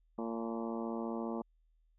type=harmonic tone with a mistuned harmonic; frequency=114.6 Hz; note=A#2; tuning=29 cents flat; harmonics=2 / 3 / 4 / 5 / 6 / 7 / 8 / 9 / 10; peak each=-38 / -42 / -44 / -46 / -48 / -49 / -50 / -51 / -52 dBFS; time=0.18-1.42 s; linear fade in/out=5 ms; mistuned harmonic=7; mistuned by=+71 cents; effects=added 40 Hz sine -67 dBFS peak until 1.98 s